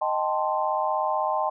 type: chord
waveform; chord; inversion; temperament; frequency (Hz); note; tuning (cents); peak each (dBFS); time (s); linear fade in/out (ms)
sine; A half-diminished seventh; second; equal; 622.3 / 784 / 880 / 1046.5; Eb5 / G5 / A5 / C6; 0 / 0 / 0 / 0; -28; 0.01-1.5; 10
effects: none